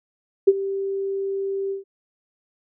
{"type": "tone with ADSR envelope", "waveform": "sine", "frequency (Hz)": 391.4, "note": "G4", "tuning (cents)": -3, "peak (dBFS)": -7, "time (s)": [0.47, 1.84], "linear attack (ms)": 12, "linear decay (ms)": 40, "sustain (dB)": -16, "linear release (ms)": 130, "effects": []}